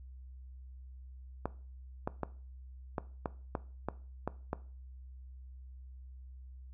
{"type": "clicks", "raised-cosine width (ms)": 1, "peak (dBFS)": -19, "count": 9, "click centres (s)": [1.456, 2.075, 2.233, 2.982, 3.258, 3.552, 3.886, 4.276, 4.531], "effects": ["noise-tail reverb RT60 0.4 s tail -18 dB re dry", "added 64 Hz sine -47 dBFS peak until 6.73 s"]}